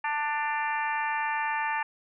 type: harmonic tone with a mistuned harmonic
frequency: 296 Hz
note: D4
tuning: 14 cents sharp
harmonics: 3 / 4 / 5 / 6 / 7 / 8 / 9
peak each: -29 / -37 / -40 / -32 / -42 / -37 / -42 dBFS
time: 0.04-1.83 s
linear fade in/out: 5 ms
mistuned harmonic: 9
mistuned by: +56 cents
effects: none